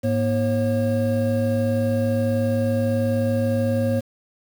triangle tone cluster, 106 / 239.5 / 542 Hz, G#2 / A#3 / C#5, +36 / +47 / -39 cents, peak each -21 dBFS, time 0.03-4.01 s, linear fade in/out 20 ms, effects 7-bit

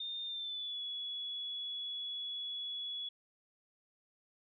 sine tone with pitch glide, 3629 to 3386 Hz, A#7 to G#7, -47 to +33 cents, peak -38 dBFS, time 0-3.09 s, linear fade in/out 5 ms, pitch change -120 cents, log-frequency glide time 0.25-0.82 s, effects none

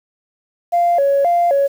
sine tone with vibrato, 622.3 Hz, D#5, in tune, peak -10 dBFS, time 0.72-1.68 s, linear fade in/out 20 ms, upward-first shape square, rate 1.9 Hz, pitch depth 190 cents each way, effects tanh soft clip ceiling -8 dBFS + 7-bit

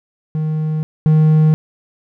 triangle tone pair in turn, 155.56 / 155.56 Hz, D#3 / D#3, 0 / 0 cents, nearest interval unison, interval 0 cents, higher neither, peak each -14 / -6 dBFS, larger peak second, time 0.35-0.83 / 1.06-1.54 s, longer neither, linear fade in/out 0 ms, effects none

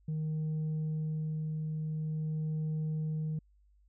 sine tone with tremolo, 155.56 Hz, D#3, in tune, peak -28 dBFS, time 0.08-3.39 s, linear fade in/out 5 ms, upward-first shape sine, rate 0.47 Hz, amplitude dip 30%, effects tanh soft clip ceiling -30 dBFS + added 50 Hz sine -62 dBFS peak until 3.88 s

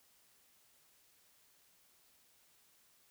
silence, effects white hiss -69 dBFS RMS until 3.1 s

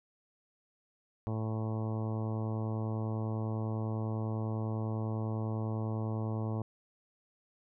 harmonic tone, 110 Hz, A2, in tune, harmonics 1 / 2 / 3 / 4 / 5 / 6 / 7 / 8 / 9 / 10, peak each -33 / -39 / -43 / -45 / -47 / -49 / -50 / -51 / -52 / -53 dBFS, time 1.27-6.62 s, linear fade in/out 0 ms, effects none

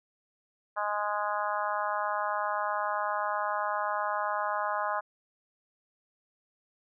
harmonic tone, 207.7 Hz, G#3, in tune, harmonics 3 / 4 / 5 / 6 / 7 / 8, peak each -35 / -34 / -33 / -35 / -38 / -41 dBFS, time 0.76-5.01 s, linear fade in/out 20 ms, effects none

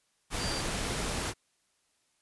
sine tone in noise, 4699 Hz, D8, in tune, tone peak -37 dBFS, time 0.37-0.63 s, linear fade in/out 50 ms, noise pink, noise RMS -33 dBFS, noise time 0.3-1.34 s, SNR -7 dB, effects white hiss -73 dBFS RMS until 2.21 s + resampled to 24000 Hz

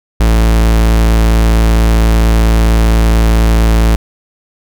45% pulse tone, 55.6 Hz, A1, 19 cents sharp, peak -6 dBFS, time 0.2-3.96 s, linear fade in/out 5 ms, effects none

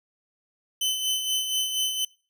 sawtooth tone with tremolo, 3042 Hz, F#7, 47 cents sharp, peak -19 dBFS, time 0.81-2.05 s, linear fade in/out 5 ms, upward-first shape sine, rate 4.2 Hz, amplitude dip 50%, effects noise-tail reverb RT60 0.4 s tail -24 dB re dry

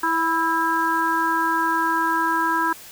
harmonic tone with a mistuned harmonic, 328.8 Hz, E4, 4 cents flat, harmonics 1 / 3 / 4 / 5, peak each -27 / -21 / -26 / -24 dBFS, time 0.03-2.73 s, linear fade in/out 5 ms, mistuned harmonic 5, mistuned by -28 cents, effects white hiss -42 dBFS RMS until 2.91 s

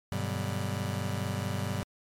sawtooth chord, G major seventh, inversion none, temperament just, 98 / 122.5 / 147 / 183.75 Hz, G2 / B2 / D3 / F#3, 0 / -14 / +2 / -12 cents, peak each -29 / -31 / -34 / -34 dBFS, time 0.12-1.83 s, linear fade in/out 0 ms, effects MP3 64 kbps

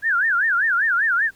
sine tone with vibrato, 1589 Hz, G6, 23 cents sharp, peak -16 dBFS, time 0.02-1.31 s, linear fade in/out 50 ms, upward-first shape sine, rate 5.1 Hz, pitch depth 250 cents each way, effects pink hiss -55 dBFS RMS until 1.35 s

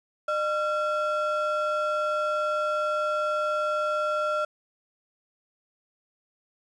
triangle ring-modulated tone, 987.8 Hz, B5, in tune, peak -19 dBFS, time 0.28-4.45 s, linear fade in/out 5 ms, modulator 381 Hz, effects resampled to 22050 Hz + 9-bit

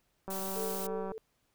click train, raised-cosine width 1 ms, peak -27 dBFS, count 162, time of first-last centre 0.28-1.119 s, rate 192 Hz
blue noise, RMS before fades -40 dBFS, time 0.3-0.87 s, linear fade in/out 5 ms
sine tone with tremolo, 441.4 Hz, A4, 5 cents sharp, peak -34 dBFS, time 0.56-1.18 s, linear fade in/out 0 ms, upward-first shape sine, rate 3.2 Hz, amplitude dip 65%
effects pink hiss -75 dBFS RMS until 1.54 s

